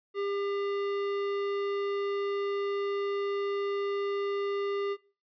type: tone with tanh clipping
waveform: sine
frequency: 400.8 Hz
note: G4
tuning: 38 cents sharp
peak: -31 dBFS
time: 0.14-4.97 s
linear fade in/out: 50 ms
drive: 17 dB
effects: noise-tail reverb RT60 0.4 s tail -22 dB re dry + resampled to 11025 Hz